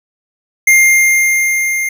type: tone with level ramp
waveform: square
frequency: 2112 Hz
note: C7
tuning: 16 cents sharp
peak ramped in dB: -5 to -15 dBFS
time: 0.67-1.89 s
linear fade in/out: 5 ms
effects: none